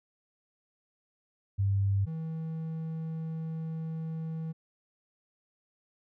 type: tone pair in turn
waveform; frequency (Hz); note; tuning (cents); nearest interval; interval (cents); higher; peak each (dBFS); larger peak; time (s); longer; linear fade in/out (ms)
sine / triangle; 98.8 / 160.98; G2 / E3; +14 / -41; minor sixth; 845; second; -24 / -31; first; 1.58-2.06 / 2.06-4.53; second; 20
effects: none